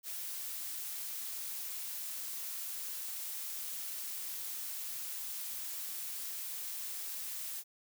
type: noise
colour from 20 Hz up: blue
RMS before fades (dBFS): -41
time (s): 0.03-7.64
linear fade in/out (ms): 50
effects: none